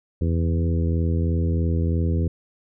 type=harmonic tone with a mistuned harmonic; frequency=83.1 Hz; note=E2; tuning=15 cents sharp; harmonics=1 / 2 / 3 / 4 / 5 / 6; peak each=-20 / -26 / -30 / -32 / -34 / -36 dBFS; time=0.21-2.28 s; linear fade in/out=5 ms; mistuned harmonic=1; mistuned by=+25 cents; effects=none